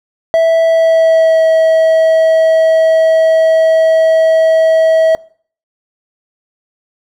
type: tone with pitch glide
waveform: triangle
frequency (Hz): 656 to 644.7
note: E5 to E5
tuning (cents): -9 to -39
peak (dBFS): -4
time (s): 0.34-5.15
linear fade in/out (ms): 0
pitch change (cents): -30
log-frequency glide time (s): 0.64-1.45
effects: noise-tail reverb RT60 0.5 s tail -23 dB re dry